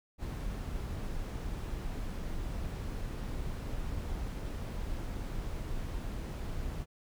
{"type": "noise", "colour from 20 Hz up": "brown", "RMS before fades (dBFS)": -37, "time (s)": [0.18, 6.86], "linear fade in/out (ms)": 50, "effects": []}